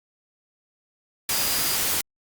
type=tone in noise; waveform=sine; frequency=4862 Hz; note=D#8; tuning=41 cents flat; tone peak=-31 dBFS; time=1.31-1.76 s; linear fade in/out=2 ms; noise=white; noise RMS=-24 dBFS; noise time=1.29-2.01 s; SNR=-10 dB; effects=Opus 48 kbps